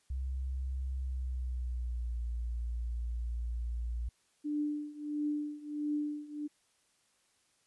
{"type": "tone with pitch glide", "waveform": "sine", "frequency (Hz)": [65.41, 58.61], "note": ["C2", "A#1"], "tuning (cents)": [0, 10], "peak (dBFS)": -33, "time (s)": [0.1, 4.09], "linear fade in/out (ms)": 5, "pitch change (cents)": -190, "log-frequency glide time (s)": [0.97, 2.18]}
{"type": "tone with tremolo", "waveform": "sine", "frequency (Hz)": 296.7, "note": "D4", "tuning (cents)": 18, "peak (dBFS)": -29, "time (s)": [4.44, 6.48], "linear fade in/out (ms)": 20, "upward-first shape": "triangle", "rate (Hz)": 1.5, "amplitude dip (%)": 90}
{"effects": ["white hiss -72 dBFS RMS until 7.66 s", "resampled to 24000 Hz"]}